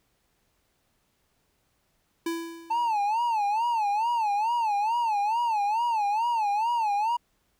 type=tone with exponential decay; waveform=square; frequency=333.2 Hz; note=E4; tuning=19 cents sharp; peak=-26 dBFS; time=2.26-3.05 s; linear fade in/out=5 ms; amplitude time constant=170 ms
type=tone with vibrato; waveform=triangle; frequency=880 Hz; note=A5; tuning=in tune; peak=-21 dBFS; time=2.7-7.17 s; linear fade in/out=10 ms; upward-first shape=sine; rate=2.3 Hz; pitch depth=150 cents each way
effects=pink hiss -71 dBFS RMS until 7.59 s